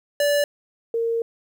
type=tone pair in turn; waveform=square / sine; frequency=580 / 460.3 Hz; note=D5 / A#4; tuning=-22 / -22 cents; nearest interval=major third; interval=400 cents; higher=first; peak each=-18 / -20 dBFS; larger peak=first; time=0.2-0.44 / 0.94-1.22 s; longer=second; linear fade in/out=2 ms; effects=10-bit